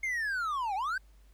triangle linear two-way sweep, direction down then up, 2156 to 740 to 1599 Hz, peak -28 dBFS, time 0.03-0.98 s, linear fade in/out 5 ms, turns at 0.75 s, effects added 50 Hz sine -55 dBFS peak until 1.33 s + pink hiss -69 dBFS RMS until 1.33 s

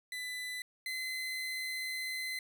30% pulse tone pair in turn, 2000 / 2044 Hz, B6 / C7, +21 / -41 cents, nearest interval unison, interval 38 cents, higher second, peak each -35 / -33 dBFS, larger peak second, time 0.12-0.62 / 0.86-2.39 s, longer second, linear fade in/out 2 ms, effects none

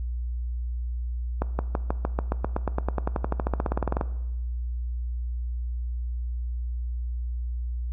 accelerating click train, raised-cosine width 1 ms, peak -11 dBFS, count 29, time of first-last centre 1.42-4.011 s, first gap 170 ms, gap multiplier 0.95, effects noise-tail reverb RT60 1.0 s tail -17 dB re dry + added 60 Hz sine -27 dBFS peak until 7.92 s

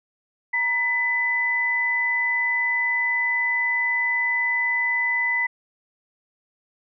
sine tone pair together, 943.9 / 2000 Hz, A#5 / B6, +21 / +21 cents, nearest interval octave + minor second, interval 1300 cents, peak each -30 / -20 dBFS, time 0.53-5.47 s, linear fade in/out 10 ms, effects none

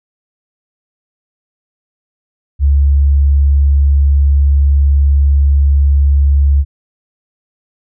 sine tone, 70.3 Hz, C#2, 25 cents sharp, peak -6 dBFS, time 2.59-6.65 s, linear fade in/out 50 ms, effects none

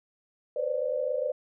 sine tone cluster, 488.3 / 514 / 541 / 591 Hz, B4 / C5 / C#5 / D5, -20 / -31 / -42 / +11 cents, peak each -37 / -30 / -36 / -30 dBFS, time 0.56-1.32 s, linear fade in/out 5 ms, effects none

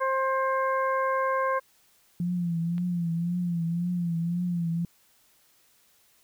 harmonic tone, 530 Hz, C5, 22 cents sharp, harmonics 1 / 2 / 3 / 4, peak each -27 / -26 / -33 / -41 dBFS, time 0-1.6 s, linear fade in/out 20 ms
sine tone with vibrato, 172.1 Hz, F3, 25 cents flat, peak -25 dBFS, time 2.2-4.85 s, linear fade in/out 2 ms, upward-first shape triangle, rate 1.9 Hz, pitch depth 73 cents each way
click, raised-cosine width 0.3 ms, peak -31 dBFS, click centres 2.781 s
effects white hiss -63 dBFS RMS until 6.23 s

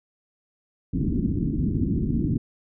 white low-pass noise, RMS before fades -24 dBFS, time 0.93-2.38 s, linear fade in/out 10 ms, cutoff 310 Hz, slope 48 dB/octave, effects none

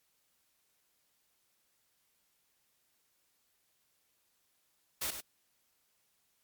white noise with echo, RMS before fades -35 dBFS, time 5.01-5.11 s, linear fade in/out 10 ms, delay 99 ms, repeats 1, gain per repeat -8 dB, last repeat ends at 5.209 s, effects white hiss -75 dBFS RMS until 6.43 s + MP3 96 kbps

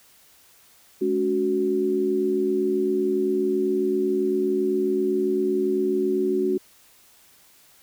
sine tone cluster, 211.8 / 282.2 / 369.8 Hz, G#3 / C#4 / F#4, +34 / +31 / -1 cents, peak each -29 / -27 / -21 dBFS, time 1.01-6.58 s, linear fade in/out 10 ms, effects white hiss -55 dBFS RMS until 7.82 s

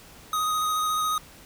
square tone with vibrato, 1251 Hz, D#6, 9 cents sharp, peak -24 dBFS, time 0.33-1.18 s, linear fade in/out 2 ms, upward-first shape square, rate 14 Hz, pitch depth 11 cents each way, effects pink hiss -49 dBFS RMS until 1.45 s

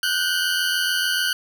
20% pulse tone pair together, 1459 / 1545.8 Hz, F#6 / G6, -25 / -25 cents, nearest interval minor second, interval 100 cents, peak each -18 dBFS, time 0.03-1.33 s, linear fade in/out 2 ms, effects none

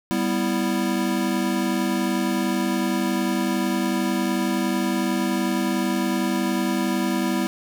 square chord, E minor, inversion first, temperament equal, 196 / 246.9 / 329.6 Hz, G3 / B3 / E4, 0 / 0 / 0 cents, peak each -26 dBFS, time 0.11-7.47 s, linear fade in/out 0 ms, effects none

